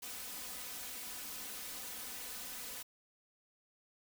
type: noise with comb filter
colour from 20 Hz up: white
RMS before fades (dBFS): -45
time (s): 0.02-2.83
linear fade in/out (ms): 10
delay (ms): 4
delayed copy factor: +0.8
effects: none